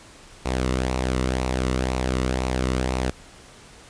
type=tone with flanger; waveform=sawtooth; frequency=63.7 Hz; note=C2; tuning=46 cents flat; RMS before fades=-24 dBFS; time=0.45-3.11 s; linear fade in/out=10 ms; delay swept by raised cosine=0.6 to 1.26 ms; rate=2 Hz; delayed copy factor=-0.5; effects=pink hiss -47 dBFS RMS until 3.89 s + resampled to 22050 Hz